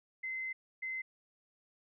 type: tone bursts at uneven times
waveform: sine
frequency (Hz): 2060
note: C7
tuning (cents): -28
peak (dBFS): -36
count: 2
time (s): 0.23-0.53 / 0.82-1.02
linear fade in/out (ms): 10
effects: none